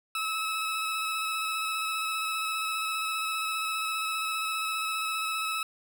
20% pulse tone with vibrato, 1297 Hz, E6, 28 cents flat, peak -24 dBFS, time 0.15-5.63 s, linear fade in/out 2 ms, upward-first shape square, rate 15 Hz, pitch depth 14 cents each way, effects none

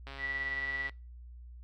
click train, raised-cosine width 0.3 ms, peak -29 dBFS, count 114, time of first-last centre 0.07-0.895 s, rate 137 Hz
sine tone with tremolo, 1955 Hz, B6, 18 cents flat, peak -31 dBFS, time 0.18-0.91 s, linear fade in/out 50 ms, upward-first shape sine, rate 18 Hz, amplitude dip 40%
effects noise-tail reverb RT60 0.3 s tail -25 dB re dry + added 60 Hz sine -46 dBFS peak until 1.63 s

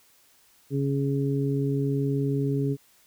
harmonic tone, 138.9 Hz, C#3, 4 cents sharp, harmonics 1 / 2 / 3, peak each -25 / -28 / -30 dBFS, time 0.7-2.77 s, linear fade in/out 50 ms, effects white hiss -60 dBFS RMS until 3.06 s

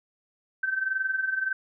sine tone with amplitude modulation, 1545 Hz, G6, 26 cents flat, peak -22 dBFS, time 0.63-1.53 s, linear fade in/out 5 ms, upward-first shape sine, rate 21.6 Hz, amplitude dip 70%, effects none

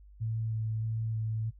sine tone with vibrato, 111.1 Hz, A2, 17 cents sharp, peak -30 dBFS, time 0.2-1.51 s, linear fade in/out 20 ms, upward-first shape square, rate 1.6 Hz, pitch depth 11 cents each way, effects noise-tail reverb RT60 0.1 s tail -21 dB re dry + added 50 Hz sine -51 dBFS peak until 1.59 s

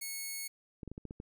5% pulse tone, 2200 Hz, C#7, 14 cents flat, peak -28 dBFS, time 0.01-0.48 s, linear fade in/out 10 ms
clicks, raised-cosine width 3 ms, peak -30 dBFS, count 7, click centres 0.832 / 0.877 / 0.916 / 0.979 / 1.053 / 1.109 / 1.201 s
effects none

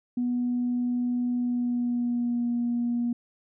sine tone with pitch glide, 244.9 to 238.9 Hz, B3 to A#3, -14 to +43 cents, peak -23 dBFS, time 0.17-3.13 s, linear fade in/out 5 ms, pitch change -43 cents, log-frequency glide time 1.36-2.48 s, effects tanh soft clip ceiling -19 dBFS

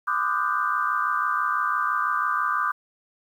sine tone cluster, 1017 / 1182 / 1248 / 1458 / 1565 Hz, C6 / D6 / D#6 / F#6 / G6, -50 / +11 / +5 / -26 / -3 cents, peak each -31 / -24 / -30 / -30 / -30 dBFS, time 0.07-2.72 s, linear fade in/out 10 ms, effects 9-bit

